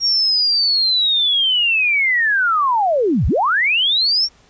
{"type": "linear two-way sweep", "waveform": "sine", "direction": "down then up", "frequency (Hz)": [5620, 46.25, 5620], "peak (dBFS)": -13, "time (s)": [0, 4.29], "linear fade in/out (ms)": 50, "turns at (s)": 3.27, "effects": ["pink hiss -52 dBFS RMS until 4.49 s", "resampled to 16000 Hz"]}